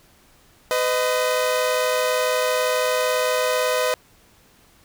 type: tone pair together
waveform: sawtooth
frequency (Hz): 504 / 621.9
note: B4 / D#5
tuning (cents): +35 / -1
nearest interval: major third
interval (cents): 364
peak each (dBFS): -17 / -19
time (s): 0.71-3.94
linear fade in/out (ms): 0
effects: pink hiss -55 dBFS RMS until 4.84 s